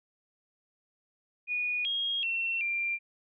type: tone with pitch steps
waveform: sine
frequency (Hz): 2459 / 3263 / 2709 / 2377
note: D#7 / G#7 / E7 / D7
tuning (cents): -21 / -31 / +47 / +20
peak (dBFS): -28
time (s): 1.47-2.99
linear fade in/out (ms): 50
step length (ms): 380
effects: none

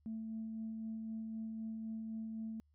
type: tone with tremolo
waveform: sine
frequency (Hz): 221.9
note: A3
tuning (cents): +15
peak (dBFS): -38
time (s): 0.06-2.6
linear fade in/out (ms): 0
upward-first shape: sine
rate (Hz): 3.9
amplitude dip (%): 25
effects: tanh soft clip ceiling -35 dBFS + added 74 Hz sine -69 dBFS peak until 2.74 s

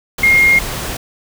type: tone in noise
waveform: sine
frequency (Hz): 2133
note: C7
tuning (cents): +33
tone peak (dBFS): -7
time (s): 0.23-0.59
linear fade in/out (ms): 5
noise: pink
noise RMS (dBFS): -23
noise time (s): 0.18-0.97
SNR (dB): +13
effects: none

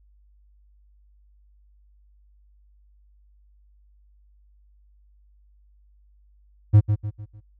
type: tone with echo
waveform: triangle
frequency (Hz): 105.1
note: G#2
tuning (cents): +21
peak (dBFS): -7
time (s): 6.73-6.81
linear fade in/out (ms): 20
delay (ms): 150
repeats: 4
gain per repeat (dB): -8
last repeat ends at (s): 7.41
effects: added 50 Hz sine -54 dBFS peak until 7.59 s

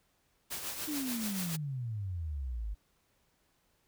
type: noise with tremolo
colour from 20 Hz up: white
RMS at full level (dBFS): -37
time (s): 0.5-1.57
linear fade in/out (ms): 20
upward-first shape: triangle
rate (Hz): 6.9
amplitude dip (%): 55
type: exponential sweep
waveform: sine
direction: down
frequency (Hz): 311.1 to 49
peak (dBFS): -34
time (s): 0.87-2.75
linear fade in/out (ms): 20
effects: pink hiss -73 dBFS RMS until 3.87 s

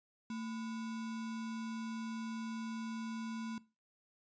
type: tone with sample-and-hold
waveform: sine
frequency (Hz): 225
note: A3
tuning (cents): +39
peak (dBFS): -38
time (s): 0.3-3.58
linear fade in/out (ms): 2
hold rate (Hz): 1225
effects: noise-tail reverb RT60 0.3 s tail -20 dB re dry + resampled to 16000 Hz

